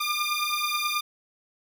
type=beating tone pair; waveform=15% pulse; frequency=1198 / 1207.3 Hz; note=D6 / D6; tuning=+34 / +47 cents; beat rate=9.3 Hz; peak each=-22 dBFS; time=0-1.01 s; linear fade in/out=10 ms; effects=none